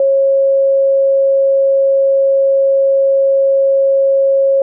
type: tone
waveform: sine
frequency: 545 Hz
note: C#5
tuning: 29 cents flat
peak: -8 dBFS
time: 0-4.62 s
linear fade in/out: 2 ms
effects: none